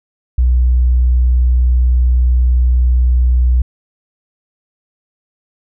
triangle tone with tanh clipping, 61.74 Hz, B1, in tune, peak -8 dBFS, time 0.38-3.62 s, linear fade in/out 5 ms, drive 5 dB, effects none

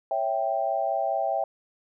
sine chord, C# diminished, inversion none, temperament equal, 554.4 / 659.3 / 784 Hz, C#5 / E5 / G5, 0 / 0 / 0 cents, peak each -31 / -27 / -27 dBFS, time 0.11-1.44 s, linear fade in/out 2 ms, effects none

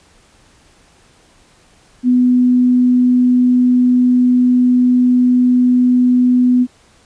sine tone, 248.9 Hz, B3, 14 cents sharp, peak -8 dBFS, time 2.03-6.67 s, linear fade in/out 50 ms, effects pink hiss -50 dBFS RMS until 7.05 s + resampled to 22050 Hz

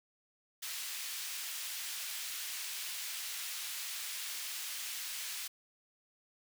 pink high-pass noise, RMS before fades -41 dBFS, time 0.62-5.48 s, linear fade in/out 10 ms, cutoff 2500 Hz, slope 12 dB/octave, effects none

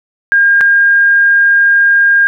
sine tone with dropouts, 1613 Hz, G6, 49 cents sharp, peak -5 dBFS, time 0.32-2.27 s, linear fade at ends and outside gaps 0 ms, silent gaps 0.608-0.611 s, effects none

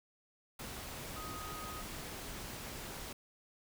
sine tone in noise, 1252 Hz, D#6, 10 cents sharp, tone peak -46 dBFS, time 1.16-1.82 s, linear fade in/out 5 ms, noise pink, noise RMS -45 dBFS, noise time 0.59-3.13 s, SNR -4 dB, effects none

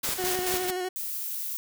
white noise with tremolo, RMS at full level -29 dBFS, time 0.03-0.71 s, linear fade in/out 10 ms, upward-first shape square, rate 4.6 Hz, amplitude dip 50%
click train, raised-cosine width 2 ms, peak -24 dBFS, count 4, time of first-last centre 0.09-0.54 s, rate 6.66 Hz
30% pulse tone with vibrato, 366.1 Hz, F#4, 18 cents flat, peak -26 dBFS, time 0.18-0.89 s, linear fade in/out 10 ms, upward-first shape square, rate 12 Hz, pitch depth 23 cents each way
violet noise, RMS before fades -33 dBFS, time 0.96-1.57 s, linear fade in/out 0 ms
effects none

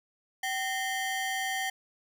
30% pulse ring-modulated tone, 1302 Hz, E6, 22 cents flat, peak -24 dBFS, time 0.43-1.7 s, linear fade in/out 5 ms, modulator 536 Hz, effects none

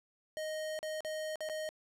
square tone with dropouts, 622.3 Hz, D#5, in tune, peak -37 dBFS, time 0.37-1.69 s, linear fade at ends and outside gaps 0 ms, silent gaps 0.79-0.829 / 1.006-1.048 / 1.357-1.406 / 1.489-1.497 s, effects low-pass 12000 Hz 12 dB/octave

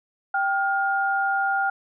sine tone pair together, 784 / 1416.4 Hz, G5 / F6, 0 / +24 cents, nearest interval minor seventh, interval 1024 cents, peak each -23 dBFS, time 0.34-1.7 s, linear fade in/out 5 ms, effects none

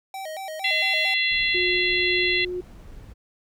square tone with vibrato, 696 Hz, F5, 6 cents flat, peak -32 dBFS, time 0.14-1.14 s, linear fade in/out 2 ms, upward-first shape square, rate 4.4 Hz, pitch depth 180 cents each way
harmonic tone, 680 Hz, F5, 46 cents flat, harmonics 3 / 4 / 5 / 6, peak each -23 / -25 / -27 / -29 dBFS, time 0.64-2.45 s, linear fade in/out 5 ms
brown noise, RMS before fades -43 dBFS, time 1.3-3.14 s, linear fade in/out 20 ms
sine tone with tremolo, 360.5 Hz, F#4, 45 cents flat, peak -25 dBFS, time 1.54-2.61 s, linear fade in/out 10 ms, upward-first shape sine, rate 2 Hz, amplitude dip 30%
effects none

